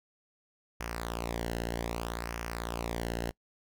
sawtooth tone with flanger, 58 Hz, A#1, 8 cents flat, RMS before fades -36 dBFS, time 0.8-3.31 s, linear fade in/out 5 ms, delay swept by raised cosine 0.25 to 0.86 ms, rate 0.63 Hz, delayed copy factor -0.7, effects noise-tail reverb RT60 0.1 s tail -24 dB re dry

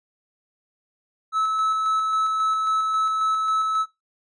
triangle tone with tremolo, 1300 Hz, E6, 24 cents flat, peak -17 dBFS, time 1.32-3.86 s, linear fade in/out 50 ms, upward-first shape square, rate 3.7 Hz, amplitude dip 25%, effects noise-tail reverb RT60 0.2 s tail -17 dB re dry + resampled to 22050 Hz

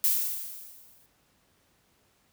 violet noise with exponential decay, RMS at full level -22 dBFS, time 0.04-1.06 s, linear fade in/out 0 ms, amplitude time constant 220 ms, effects pink hiss -67 dBFS RMS until 2.32 s + high-pass 60 Hz 12 dB/octave

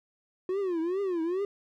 triangle tone with vibrato, 360 Hz, F#4, 47 cents flat, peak -25 dBFS, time 0.49-1.45 s, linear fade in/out 2 ms, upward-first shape triangle, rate 2.4 Hz, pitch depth 220 cents each way, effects none

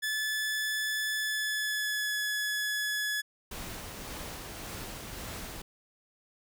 sawtooth tone with pitch glide, 1731 to 1700.3 Hz, A6 to G#6, -29 to +40 cents, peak -26 dBFS, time 0.02-3.22 s, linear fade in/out 20 ms, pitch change -31 cents, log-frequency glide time 1.14-2.18 s
pink noise with tremolo, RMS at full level -40 dBFS, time 3.51-5.62 s, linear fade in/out 5 ms, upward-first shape sine, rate 1.8 Hz, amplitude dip 25%
effects none

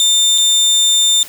30% pulse tone with dropouts, 3600 Hz, A7, 39 cents sharp, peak -7 dBFS, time 0-1.23 s, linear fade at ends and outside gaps 1 ms, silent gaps 0.379-0.382 s, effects white hiss -34 dBFS RMS until 1.28 s

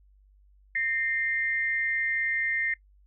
sine tone pair together, 1832.1 / 2093 Hz, A#6 / C7, -30 / 0 cents, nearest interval major second, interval 230 cents, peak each -28 dBFS, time 0.75-2.74 s, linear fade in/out 5 ms, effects noise-tail reverb RT60 0.1 s tail -20 dB re dry + added 49 Hz sine -56 dBFS peak until 3.06 s

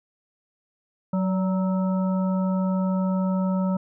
harmonic tone with a mistuned harmonic, 186.5 Hz, F#3, 14 cents sharp, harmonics 1 / 3 / 5 / 7, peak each -21 / -31 / -35 / -38 dBFS, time 1.13-3.77 s, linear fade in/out 5 ms, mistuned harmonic 3, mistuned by +41 cents, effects none

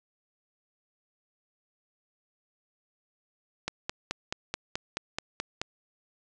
click train, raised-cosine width 0.2 ms, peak -13 dBFS, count 10, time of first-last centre 3.68-5.615 s, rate 4.65 Hz, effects resampled to 22050 Hz + 8-bit

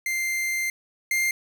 45% pulse tone pair in turn, 2093 / 2106 Hz, C7 / C7, 0 / +11 cents, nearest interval unison, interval 11 cents, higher second, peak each -24 / -21 dBFS, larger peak second, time 0.06-0.7 / 1.11-1.31 s, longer first, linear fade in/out 2 ms, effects none

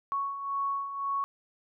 sine beating tone pair, 1108.7 / 1110.6 Hz, C#6 / C#6, 0 / +3 cents, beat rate 1.9 Hz, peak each -37 / -30 dBFS, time 0.12-1.24 s, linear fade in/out 0 ms, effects none

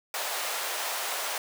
pink high-pass noise, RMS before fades -32 dBFS, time 0.14-1.38 s, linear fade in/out 2 ms, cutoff 560 Hz, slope 24 dB/octave, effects none

